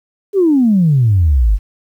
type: exponential sweep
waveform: sine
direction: down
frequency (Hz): 415.3 to 45.2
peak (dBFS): -7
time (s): 0.33-1.59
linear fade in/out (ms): 50
effects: tanh soft clip ceiling -3 dBFS + 8-bit